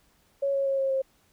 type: tone with pitch steps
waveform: sine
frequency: 555 / 549.6 / 544.2 / 538.9 / 533.6 Hz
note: C#5 / C#5 / C#5 / C#5 / C5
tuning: +2 / -15 / -32 / -49 / +34 cents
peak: -23 dBFS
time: 0.42-1.02 s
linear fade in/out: 10 ms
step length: 120 ms
effects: pink hiss -65 dBFS RMS until 1.32 s